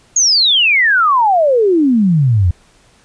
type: exponential sweep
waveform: sine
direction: down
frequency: 6760 to 82.41 Hz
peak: -8 dBFS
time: 0.16-2.51 s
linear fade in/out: 5 ms
effects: pink hiss -50 dBFS RMS until 3.04 s + resampled to 22050 Hz